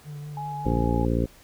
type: tone with vibrato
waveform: triangle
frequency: 147.4 Hz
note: D3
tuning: 7 cents sharp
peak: -32 dBFS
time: 0.04-0.86 s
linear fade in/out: 50 ms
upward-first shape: sine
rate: 5.2 Hz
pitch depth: 23 cents each way
type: tone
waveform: sine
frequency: 837 Hz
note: G#5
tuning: 13 cents sharp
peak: -31 dBFS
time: 0.37-1.05 s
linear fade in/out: 2 ms
type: harmonic tone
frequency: 57.7 Hz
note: A#1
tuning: 17 cents flat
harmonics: 1 / 2 / 3 / 4 / 5 / 6 / 7 / 8 / 9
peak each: -26 / -27 / -30 / -29 / -29 / -35 / -32 / -36 / -33 dBFS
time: 0.65-1.26 s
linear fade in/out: 10 ms
effects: pink hiss -53 dBFS RMS until 1.43 s